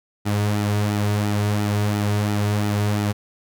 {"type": "tone with flanger", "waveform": "sawtooth", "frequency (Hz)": 103.8, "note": "G#2", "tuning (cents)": 0, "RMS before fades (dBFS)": -21, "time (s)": [0.25, 3.13], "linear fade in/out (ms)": 20, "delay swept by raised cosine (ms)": [1.8, 3.8], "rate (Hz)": 2.9, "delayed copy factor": -0.55, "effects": []}